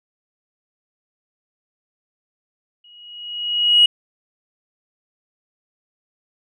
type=tone with exponential growth; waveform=sine; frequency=2900 Hz; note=F#7; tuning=35 cents flat; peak=-6 dBFS; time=2.84-3.86 s; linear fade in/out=5 ms; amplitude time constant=220 ms; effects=tanh soft clip ceiling -3 dBFS